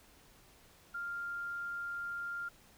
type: tone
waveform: sine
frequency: 1396.9 Hz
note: F6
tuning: in tune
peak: -37 dBFS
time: 0.94-2.49 s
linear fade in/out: 10 ms
effects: pink hiss -62 dBFS RMS until 2.77 s